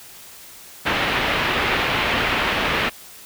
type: low-pass noise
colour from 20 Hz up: white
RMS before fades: -21 dBFS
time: 0.85-2.9 s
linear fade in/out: 20 ms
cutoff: 3000 Hz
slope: 24 dB/octave
effects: white hiss -42 dBFS RMS until 3.25 s